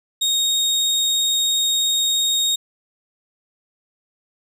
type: tone with vibrato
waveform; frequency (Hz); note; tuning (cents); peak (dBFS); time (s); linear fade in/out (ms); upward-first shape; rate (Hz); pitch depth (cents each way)
30% pulse; 3729; A#7; 0; -14; 0.21-2.56; 10; triangle; 17; 9
effects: none